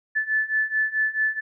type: beating tone pair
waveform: sine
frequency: 1741 / 1745.6 Hz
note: A6 / A6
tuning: -19 / -14 cents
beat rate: 4.6 Hz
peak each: -25 / -23 dBFS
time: 0.15-1.41 s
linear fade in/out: 20 ms
effects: none